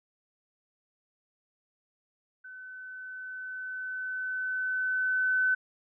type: tone with level ramp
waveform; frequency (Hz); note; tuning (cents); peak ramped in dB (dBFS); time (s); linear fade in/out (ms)
sine; 1514; F#6; +39; -43 to -22; 2.44-5.55; 10
effects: none